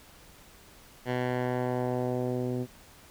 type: tone with low-pass filter sweep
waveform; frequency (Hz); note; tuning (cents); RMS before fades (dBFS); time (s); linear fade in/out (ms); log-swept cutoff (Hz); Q
10% pulse; 125.1; B2; +23; -30; 1.05-2.67; 50; 2700 to 320; 1
effects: pink hiss -54 dBFS RMS until 3.1 s